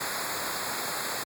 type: noise with comb filter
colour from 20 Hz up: pink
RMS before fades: -32 dBFS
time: 0-1.24 s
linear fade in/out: 10 ms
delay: 0.34 ms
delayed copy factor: -0.9
effects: high-pass 80 Hz 12 dB/octave + MP3 96 kbps